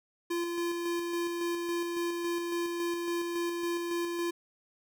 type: tone with tremolo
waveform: square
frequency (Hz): 343.5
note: F4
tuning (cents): -29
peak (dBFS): -30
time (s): 0.3-4.31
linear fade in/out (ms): 10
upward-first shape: square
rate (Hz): 3.6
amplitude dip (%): 30
effects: none